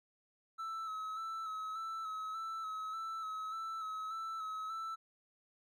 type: tone with vibrato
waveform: triangle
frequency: 1304 Hz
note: E6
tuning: 19 cents flat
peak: -37 dBFS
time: 0.58-4.96 s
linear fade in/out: 20 ms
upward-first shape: square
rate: 1.7 Hz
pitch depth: 27 cents each way
effects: none